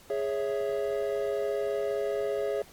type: chord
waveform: triangle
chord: C# minor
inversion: second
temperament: equal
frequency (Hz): 415.3 / 554.4 / 659.3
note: G#4 / C#5 / E5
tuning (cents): 0 / 0 / 0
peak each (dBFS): -28 / -30 / -33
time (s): 0.1-2.62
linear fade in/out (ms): 2
effects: pink hiss -54 dBFS RMS until 2.72 s + AAC 64 kbps